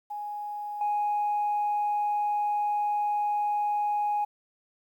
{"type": "tone with level steps", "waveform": "sine", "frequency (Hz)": 830.6, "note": "G#5", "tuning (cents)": 0, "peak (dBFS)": [-32, -23], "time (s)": [0.1, 4.25], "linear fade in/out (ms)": 10, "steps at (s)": 0.81, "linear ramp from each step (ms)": 2, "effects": ["tanh soft clip ceiling -21 dBFS", "10-bit"]}